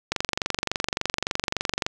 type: click train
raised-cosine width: 0.2 ms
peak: -6 dBFS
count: 42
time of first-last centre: 0.12-1.865 s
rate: 23.5 Hz
effects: none